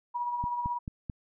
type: tone with tremolo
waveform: sine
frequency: 965 Hz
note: B5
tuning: 40 cents flat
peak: -27 dBFS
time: 0.14-0.79 s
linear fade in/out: 20 ms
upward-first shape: triangle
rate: 16 Hz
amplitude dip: 50%
type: click train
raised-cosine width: 5 ms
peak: -23 dBFS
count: 4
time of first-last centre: 0.44-1.098 s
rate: 4.56 Hz
effects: none